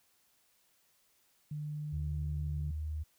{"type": "tone with pitch glide", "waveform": "sine", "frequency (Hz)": [149.9, 147.92], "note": ["D3", "D3"], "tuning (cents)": [36, 13], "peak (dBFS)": -36, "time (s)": [1.51, 2.71], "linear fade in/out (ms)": 5, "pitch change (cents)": -23, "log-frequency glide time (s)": [1.96, 2.54]}
{"type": "tone", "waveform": "sine", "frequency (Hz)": 76.9, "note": "D#2", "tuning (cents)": -20, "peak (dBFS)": -34, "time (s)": [1.92, 3.04], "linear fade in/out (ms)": 20}
{"effects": ["tanh soft clip ceiling -25 dBFS", "white hiss -71 dBFS RMS until 3.18 s"]}